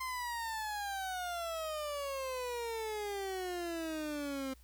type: exponential sweep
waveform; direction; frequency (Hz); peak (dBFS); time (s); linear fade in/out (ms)
30% pulse; down; 1046.5 to 262; -34; 0-4.54; 10
effects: added 60 Hz sine -57 dBFS peak until 4.63 s + white hiss -67 dBFS RMS until 4.63 s